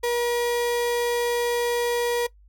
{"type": "tone", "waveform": "35% pulse", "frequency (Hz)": 478.6, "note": "A#4", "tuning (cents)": 46, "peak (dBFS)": -20, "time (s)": [0.03, 2.27], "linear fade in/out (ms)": 10, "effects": ["noise-tail reverb RT60 0.1 s tail -19 dB re dry", "added 50 Hz sine -50 dBFS peak until 2.48 s"]}